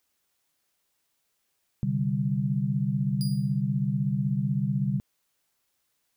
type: chord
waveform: sine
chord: C suspended second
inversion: none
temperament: equal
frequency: 130.81 / 146.83 / 196 Hz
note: C3 / D3 / G3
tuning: 0 / 0 / 0 cents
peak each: -28 dBFS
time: 1.83-5 s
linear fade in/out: 0 ms
type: tone with exponential decay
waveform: sawtooth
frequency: 4859 Hz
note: D#8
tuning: 42 cents flat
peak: -30 dBFS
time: 3.21-3.61 s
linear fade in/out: 0 ms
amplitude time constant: 86 ms
effects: white hiss -75 dBFS RMS until 6.16 s